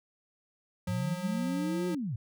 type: tone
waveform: square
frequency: 180 Hz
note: F#3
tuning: 47 cents flat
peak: -33 dBFS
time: 0.87-1.95 s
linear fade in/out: 5 ms
type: linear two-way sweep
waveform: sine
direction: up then down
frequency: 97.2 to 364.6 to 97.2 Hz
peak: -31 dBFS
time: 0.88-2.16 s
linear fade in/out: 5 ms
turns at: 1.88 s
effects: none